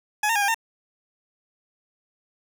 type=tone with pitch steps; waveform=20% pulse; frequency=842 / 914 / 819 / 802 / 909 Hz; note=G#5 / A#5 / G#5 / G5 / A#5; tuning=+24 / -34 / -24 / +39 / -44 cents; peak=-15 dBFS; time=0.23-0.545 s; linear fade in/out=5 ms; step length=63 ms; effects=none